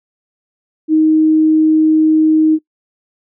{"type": "tone", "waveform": "sine", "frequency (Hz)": 313.3, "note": "D#4", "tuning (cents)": 12, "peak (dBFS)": -7, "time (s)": [0.88, 2.59], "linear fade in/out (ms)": 50, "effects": ["noise-tail reverb RT60 0.1 s tail -21 dB re dry"]}